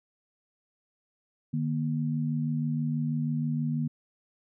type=tone pair together; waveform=sine; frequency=151.58 / 237.8 Hz; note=D#3 / A#3; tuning=-45 / +35 cents; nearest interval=minor sixth; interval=780 cents; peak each=-28 / -30 dBFS; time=1.53-3.88 s; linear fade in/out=10 ms; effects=none